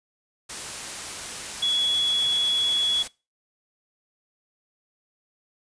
sine tone in noise, 3373 Hz, G#7, 26 cents sharp, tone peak -20 dBFS, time 1.62-3.03 s, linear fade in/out 10 ms, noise white, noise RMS -34 dBFS, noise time 0.49-3.08 s, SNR +11 dB, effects noise-tail reverb RT60 0.3 s tail -23 dB re dry + resampled to 22050 Hz

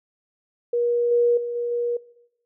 sine tone with level steps, 477.7 Hz, A#4, 42 cents sharp, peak -19 / -16 / -27 / -24 / -22 dBFS, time 0.73-1.97 s, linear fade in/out 5 ms, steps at 1.11 / 1.37 / 1.55 / 1.71 s, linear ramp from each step 5 ms, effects noise-tail reverb RT60 0.8 s tail -20 dB re dry

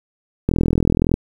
click train, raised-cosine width 3 ms, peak -3 dBFS, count 28, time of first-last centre 0.49-1.141 s, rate 41.5 Hz, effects 7-bit

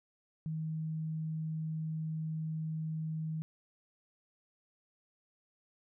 sine tone, 158.2 Hz, D#3, 29 cents sharp, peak -34 dBFS, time 0.46-3.42 s, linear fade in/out 0 ms, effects none

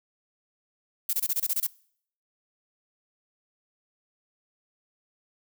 violet noise bursts, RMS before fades -26 dBFS, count 9, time 1.09-1.668 s, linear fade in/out 5 ms, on 42 ms, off 25 ms, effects noise-tail reverb RT60 0.6 s tail -23 dB re dry

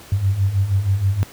sine beating tone pair, 93.5 / 99.8 Hz, F#2 / G2, +19 / +32 cents, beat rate 6.3 Hz, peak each -21 / -16 dBFS, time 0.12-1.23 s, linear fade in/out 0 ms, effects pink hiss -42 dBFS RMS until 1.32 s + high-pass 60 Hz 12 dB/octave

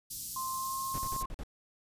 white band-stop noise, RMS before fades -39 dBFS, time 0.1-1.23 s, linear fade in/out 10 ms, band 220 to 4600 Hz, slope 24 dB/octave
sine tone with pitch glide, 1046.5 to 1064.8 Hz, C6 to C6, 0 to +30 cents, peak -34 dBFS, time 0.36-1.26 s, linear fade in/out 5 ms, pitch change +30 cents, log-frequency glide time 0.48-0.78 s
brown noise bursts, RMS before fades -39 dBFS, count 6, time 0.94-1.434 s, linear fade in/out 0 ms, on 44 ms, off 46 ms
effects resampled to 32000 Hz

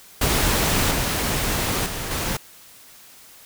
pink noise with level steps, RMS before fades -20 / -23 / -29 / -25 dBFS, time 0.21-2.37 s, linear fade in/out 5 ms, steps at 0.91 / 1.86 / 2.11 s, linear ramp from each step 2 ms, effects white hiss -47 dBFS RMS until 3.45 s

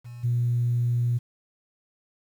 sine tone with level steps, 120.3 Hz, B2, 45 cents flat, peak -37 / -20 dBFS, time 0.04-1.19 s, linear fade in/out 20 ms, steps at 0.23 s, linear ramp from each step 20 ms, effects tanh soft clip ceiling -16 dBFS + 9-bit

